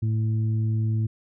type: harmonic tone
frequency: 110 Hz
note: A2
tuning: in tune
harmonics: 1 / 2 / 3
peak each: -21 / -34 / -39 dBFS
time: 0.02-1.07 s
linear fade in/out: 10 ms
effects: none